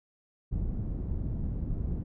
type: low-pass noise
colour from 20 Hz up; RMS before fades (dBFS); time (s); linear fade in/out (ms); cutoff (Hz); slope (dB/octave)
pink; -32; 0.51-2.04; 20; 180; 12
effects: none